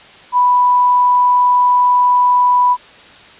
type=tone; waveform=sine; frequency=987.8 Hz; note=B5; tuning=in tune; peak=-8 dBFS; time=0.32-2.77 s; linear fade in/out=50 ms; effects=white hiss -40 dBFS RMS until 3.39 s + resampled to 8000 Hz